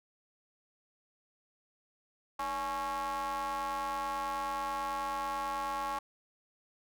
square ring-modulated tone, 132.2 Hz, C3, 18 cents sharp, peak -31 dBFS, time 2.39-5.99 s, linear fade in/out 5 ms, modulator 970 Hz, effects none

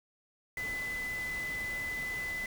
sine tone in noise, 2009 Hz, B6, 29 cents sharp, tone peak -34 dBFS, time 0.57-2.46 s, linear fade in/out 2 ms, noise pink, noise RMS -45 dBFS, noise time 0.57-2.46 s, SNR +8 dB, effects none

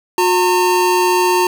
square tone pair together, 361.5 / 911 Hz, F#4 / A#5, -40 / -40 cents, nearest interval octave + major third, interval 1600 cents, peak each -15 dBFS, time 0.18-1.47 s, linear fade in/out 2 ms, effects none

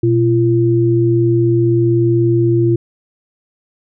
sine tone pair together, 120.9 / 342 Hz, B2 / F4, -36 / -36 cents, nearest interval octave + tritone, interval 1800 cents, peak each -13 / -12 dBFS, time 0.03-2.76 s, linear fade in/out 5 ms, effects none

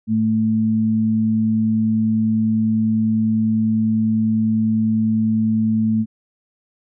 sine tone pair together, 110 / 220 Hz, A2 / A3, 0 / 0 cents, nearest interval octave, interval 1200 cents, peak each -24 / -15 dBFS, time 0.07-6.06 s, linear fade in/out 50 ms, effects none

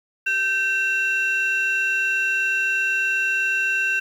sine tone pair together, 1554 / 2717 Hz, G6 / F7, -16 / -48 cents, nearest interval minor seventh, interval 968 cents, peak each -20 dBFS, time 0.26-4 s, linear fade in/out 10 ms, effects tanh soft clip ceiling -15 dBFS + 8-bit

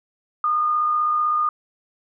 sine tone with amplitude modulation, 1221 Hz, D#6, 33 cents flat, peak -16 dBFS, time 0.44-1.49 s, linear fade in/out 2 ms, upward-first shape sine, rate 55.8 Hz, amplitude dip 30%, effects none

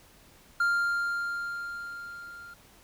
triangle tone with level ramp, 1396.9 Hz, F6, in tune, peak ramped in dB -20 to -42 dBFS, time 0.6-2.54 s, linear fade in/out 5 ms, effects pink hiss -57 dBFS RMS until 2.83 s

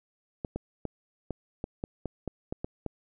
clicks, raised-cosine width 2 ms, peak -19 dBFS, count 11, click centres 0.448 / 0.56 / 0.853 / 1.307 / 1.641 / 1.839 / 2.057 / 2.277 / 2.525 / 2.645 / 2.863 s, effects none

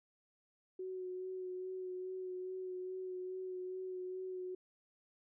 sine tone with vibrato, 370 Hz, F#4, in tune, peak -40 dBFS, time 0.79-4.55 s, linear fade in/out 5 ms, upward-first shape sine, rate 2.4 Hz, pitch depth 19 cents each way, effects none

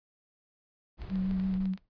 brown noise, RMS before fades -42 dBFS, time 0.97-1.61 s, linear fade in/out 50 ms
clicks, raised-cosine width 0.2 ms, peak -32 dBFS, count 9, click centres 1.018 / 1.1 / 1.157 / 1.311 / 1.399 / 1.54 / 1.656 / 1.736 / 1.776 s
sine tone with vibrato, 188.9 Hz, F#3, 36 cents sharp, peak -27 dBFS, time 1.09-1.77 s, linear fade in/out 50 ms, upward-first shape sine, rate 5.9 Hz, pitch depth 20 cents each way
brown noise with exponential decay, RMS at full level -38 dBFS, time 1.6-1.89 s, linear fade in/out 5 ms, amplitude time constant 62 ms
effects noise-tail reverb RT60 0.1 s tail -19 dB re dry + resampled to 11025 Hz

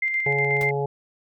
sine tone with tremolo, 2093 Hz, C7, in tune, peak -20 dBFS, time 0.02-0.71 s, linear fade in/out 5 ms, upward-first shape square, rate 8.2 Hz, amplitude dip 35%
harmonic tone, 140.7 Hz, C#3, 26 cents sharp, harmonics 1 / 3 / 4 / 5 / 6, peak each -27 / -25 / -35 / -34 / -31 dBFS, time 0.26-0.86 s, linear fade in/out 5 ms
pink noise with exponential decay, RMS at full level -32 dBFS, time 0.61-0.7 s, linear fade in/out 0 ms, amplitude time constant 19 ms
effects none

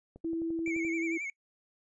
click train, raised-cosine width 2 ms, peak -35 dBFS, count 9, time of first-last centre 0.16-0.85 s, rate 11.6 Hz
sine tone, 329.6 Hz, E4, in tune, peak -30 dBFS, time 0.24-1.18 s, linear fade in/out 10 ms
triangle tone with vibrato, 2260 Hz, C#7, 33 cents sharp, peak -33 dBFS, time 0.66-1.3 s, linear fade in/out 2 ms, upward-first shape sine, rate 11 Hz, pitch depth 75 cents each way
effects noise-tail reverb RT60 0.1 s tail -24 dB re dry + resampled to 22050 Hz

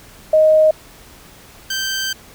sine / 15% pulse tone pair in turn, 624 / 1558.8 Hz, D#5 / G6, +5 / -10 cents, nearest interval octave + major third, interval 1585 cents, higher second, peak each -8 / -13 dBFS, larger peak first, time 0.33-0.71 / 1.7-2.13 s, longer second, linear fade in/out 5 ms, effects pink hiss -43 dBFS RMS until 2.34 s

